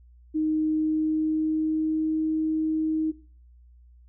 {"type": "tone with pitch glide", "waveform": "sine", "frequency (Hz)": [311.1, 314.7], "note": ["D#4", "D#4"], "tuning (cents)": [0, 20], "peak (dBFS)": -22, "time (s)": [0.34, 3.12], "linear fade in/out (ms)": 20, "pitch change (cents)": 20, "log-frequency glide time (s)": [0.71, 2.21], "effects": ["noise-tail reverb RT60 0.4 s tail -18 dB re dry", "added 60 Hz sine -50 dBFS peak until 4.08 s"]}